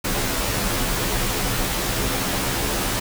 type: noise with comb filter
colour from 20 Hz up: pink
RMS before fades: -23 dBFS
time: 0.04-3 s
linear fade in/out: 10 ms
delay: 13 ms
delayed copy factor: -1
effects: none